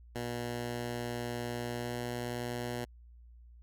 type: tone with pitch glide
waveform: 10% pulse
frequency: 120 to 121.25 Hz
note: B2 to B2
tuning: -49 to -31 cents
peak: -27 dBFS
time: 0.15-2.85 s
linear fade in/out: 10 ms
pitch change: +18 cents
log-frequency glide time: 1.82-1.95 s
effects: added 59 Hz sine -52 dBFS peak until 3.62 s